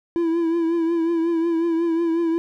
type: tone with vibrato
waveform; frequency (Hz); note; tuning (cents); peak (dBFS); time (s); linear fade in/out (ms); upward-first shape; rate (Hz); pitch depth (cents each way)
triangle; 333.4; E4; +20; -16; 0.16-2.38; 0; triangle; 5.5; 55
effects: none